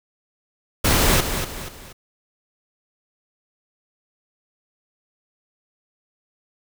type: noise with echo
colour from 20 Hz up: pink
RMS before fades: -17 dBFS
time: 0.84-1.21 s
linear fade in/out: 10 ms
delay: 240 ms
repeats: 3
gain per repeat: -8 dB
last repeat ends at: 1.93 s
effects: none